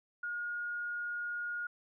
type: tone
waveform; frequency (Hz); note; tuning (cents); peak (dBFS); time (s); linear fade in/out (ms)
sine; 1432; F6; +43; -35; 0.23-1.67; 5
effects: none